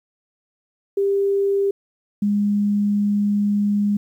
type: tone pair in turn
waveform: sine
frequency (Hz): 396.8 / 205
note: G4 / G#3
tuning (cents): +21 / -22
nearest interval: major seventh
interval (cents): 1143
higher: first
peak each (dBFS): -16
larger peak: neither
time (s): 0.97-1.71 / 2.22-3.97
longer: second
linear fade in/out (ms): 5
effects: 9-bit